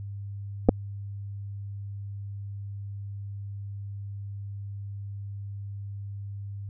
clicks, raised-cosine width 2 ms, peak -4 dBFS, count 2, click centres 0.688 / 0.692 s, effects added 100 Hz sine -34 dBFS peak until 6.69 s

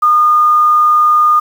sine tone with quantisation, 1220 Hz, D#6, 34 cents flat, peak -6 dBFS, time 0.02-1.4 s, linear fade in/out 10 ms, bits 6, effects none

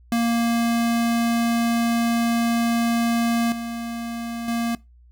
square tone with level steps, 233.1 Hz, A#3, in tune, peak -19 / -28 / -22 dBFS, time 0.12-4.75 s, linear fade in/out 2 ms, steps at 3.52 / 4.48 s, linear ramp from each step 2 ms, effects noise-tail reverb RT60 0.2 s tail -20 dB re dry + added 60 Hz sine -48 dBFS peak until 5.11 s

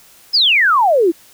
sine exponential sweep, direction down, 5274 to 311.1 Hz, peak -9 dBFS, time 0.33-1.12 s, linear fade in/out 20 ms, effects white hiss -46 dBFS RMS until 1.33 s

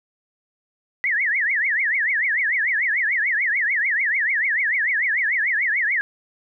sine tone with vibrato, 1926 Hz, B6, 44 cents flat, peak -18 dBFS, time 1.04-6.01 s, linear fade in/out 0 ms, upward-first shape triangle, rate 6.8 Hz, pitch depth 290 cents each way, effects none

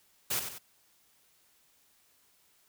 white noise with echo, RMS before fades -31 dBFS, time 0.3-0.4 s, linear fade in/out 10 ms, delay 93 ms, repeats 2, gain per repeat -7 dB, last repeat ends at 0.586 s, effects white hiss -67 dBFS RMS until 2.68 s

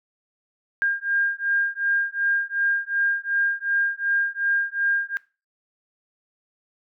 sine beating tone pair, 1607 / 1609.7 Hz, G6 / G6, +43 / +45 cents, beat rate 2.7 Hz, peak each -24 dBFS, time 0.82-5.17 s, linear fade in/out 0 ms, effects noise-tail reverb RT60 0.3 s tail -20 dB re dry

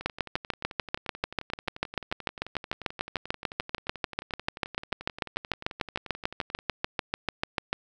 two click trains, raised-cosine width 0.3 ms, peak -23 / -10 dBFS, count 76 / 53, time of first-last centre 0.01-6.589 / 0.06-7.73 s, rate 11.4 / 6.78 Hz, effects none

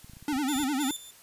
clicks, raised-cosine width 5 ms, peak -36 dBFS, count 10, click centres 0.045 / 0.097 / 0.135 / 0.169 / 0.226 / 0.328 / 0.364 / 0.562 / 0.602 / 0.633 s
square tone with vibrato, 278 Hz, C#4, 5 cents sharp, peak -27 dBFS, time 0.28-0.91 s, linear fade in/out 2 ms, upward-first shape sine, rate 9.9 Hz, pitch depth 150 cents each way
15% pulse tone with tremolo, 3544 Hz, A7, 12 cents sharp, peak -26 dBFS, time 0.48-1.11 s, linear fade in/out 5 ms, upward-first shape square, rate 3.1 Hz, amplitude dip 75%
effects white hiss -54 dBFS RMS until 1.22 s + resampled to 32000 Hz

